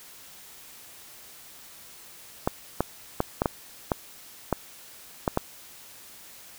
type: clicks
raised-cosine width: 1 ms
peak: -8 dBFS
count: 9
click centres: 2.475 / 2.806 / 3.204 / 3.419 / 3.458 / 3.918 / 4.527 / 5.278 / 5.374 s
effects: white hiss -48 dBFS RMS until 6.58 s